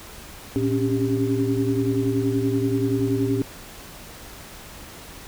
sine tone cluster, 115.1 / 270.9 / 281.4 / 394.6 Hz, A#2 / C#4 / C#4 / G4, -22 / -40 / +26 / +11 cents, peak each -25 dBFS, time 0.56-3.42 s, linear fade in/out 0 ms, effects pink hiss -41 dBFS RMS until 5.27 s

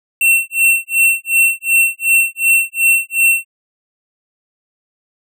square tone with tremolo, 2709 Hz, E7, 47 cents sharp, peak -8 dBFS, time 0.21-3.45 s, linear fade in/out 2 ms, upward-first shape sine, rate 2.7 Hz, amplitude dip 100%, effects none

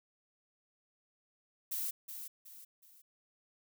violet noise with echo, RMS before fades -37 dBFS, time 1.71-1.91 s, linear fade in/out 10 ms, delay 370 ms, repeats 3, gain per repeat -8 dB, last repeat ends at 3.02 s, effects none

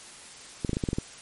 clicks, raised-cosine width 3 ms, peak -14 dBFS, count 8, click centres 0.648 / 0.694 / 0.732 / 0.769 / 0.838 / 0.888 / 0.931 / 0.985 s, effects white hiss -46 dBFS RMS until 1.21 s + MP3 48 kbps

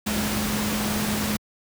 sine tone in noise, 211 Hz, G#3, 28 cents sharp, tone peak -26 dBFS, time 0.06-1.37 s, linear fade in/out 10 ms, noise pink, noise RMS -27 dBFS, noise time 0.06-1.37 s, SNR -2 dB, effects high-pass 60 Hz 12 dB/octave

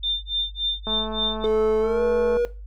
sine tone with tremolo, 3594 Hz, A7, 36 cents sharp, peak -20 dBFS, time 0.03-1.46 s, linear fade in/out 5 ms, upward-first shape sine, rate 3.5 Hz, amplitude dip 100%
click train, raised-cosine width 1 ms, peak -18 dBFS, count 328, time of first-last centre 0.87-2.37 s, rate 218 Hz
triangle tone with pitch glide, 434.8 to 479.7 Hz, A4 to A#4, -21 to +50 cents, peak -17 dBFS, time 1.44-2.45 s, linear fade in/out 0 ms, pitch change +171 cents, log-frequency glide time 1.8-2.02 s
effects noise-tail reverb RT60 0.3 s tail -17 dB re dry + added 50 Hz sine -35 dBFS peak until 2.66 s

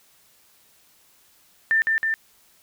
sine tone with echo, 1788 Hz, A6, 27 cents sharp, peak -16 dBFS, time 1.71-1.82 s, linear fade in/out 0 ms, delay 160 ms, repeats 2, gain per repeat -2 dB, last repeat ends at 2.14 s, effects white hiss -58 dBFS RMS until 2.62 s

